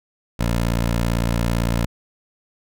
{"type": "tone", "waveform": "15% pulse", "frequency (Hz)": 57.8, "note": "A#1", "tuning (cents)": -14, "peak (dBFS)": -12, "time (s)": [0.39, 1.86], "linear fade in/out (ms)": 10, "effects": []}